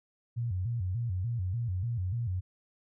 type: tone with vibrato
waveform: sine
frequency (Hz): 104.2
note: G#2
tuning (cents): +6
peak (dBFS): -29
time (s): 0.36-2.41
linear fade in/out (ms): 20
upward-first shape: square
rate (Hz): 3.4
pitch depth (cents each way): 220
effects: none